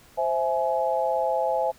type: chord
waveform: sine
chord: C augmented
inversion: none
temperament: equal with one note detuned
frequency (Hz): 523.3 / 659.3 / 841.7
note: C5 / E5 / G#5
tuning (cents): 0 / 0 / +23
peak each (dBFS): -26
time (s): 0.17-1.72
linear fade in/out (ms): 20
effects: pink hiss -54 dBFS RMS until 1.78 s